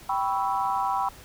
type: chord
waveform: sine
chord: C# half-diminished seventh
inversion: second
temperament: equal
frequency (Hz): 784 / 987.8 / 1108.7 / 1318.5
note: G5 / B5 / C#6 / E6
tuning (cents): 0 / 0 / 0 / 0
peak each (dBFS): -27 / -27 / -32 / -33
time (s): 0.09-1.09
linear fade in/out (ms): 5
effects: pink hiss -48 dBFS RMS until 1.24 s